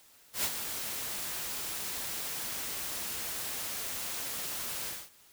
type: noise with ADSR envelope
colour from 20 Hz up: white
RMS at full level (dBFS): -29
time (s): 0.33-5.1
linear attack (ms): 110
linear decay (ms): 52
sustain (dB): -8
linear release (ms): 230
effects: white hiss -60 dBFS RMS until 5.32 s